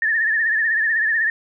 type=tone with vibrato; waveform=sine; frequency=1780 Hz; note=A6; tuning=20 cents sharp; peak=-16 dBFS; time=0.02-1.3 s; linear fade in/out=2 ms; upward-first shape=triangle; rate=16 Hz; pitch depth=97 cents each way; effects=none